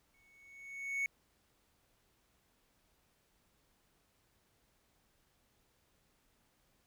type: tone with exponential growth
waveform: triangle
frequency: 2217 Hz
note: C#7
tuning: in tune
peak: -29 dBFS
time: 0.14-1.06 s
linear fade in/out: 1 ms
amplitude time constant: 200 ms
effects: pink hiss -74 dBFS RMS until 6.86 s